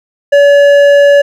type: tone with hard clipping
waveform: sine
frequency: 570 Hz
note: C#5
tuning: 48 cents sharp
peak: -4 dBFS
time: 0.32-1.22 s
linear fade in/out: 10 ms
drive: 8 dB
effects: none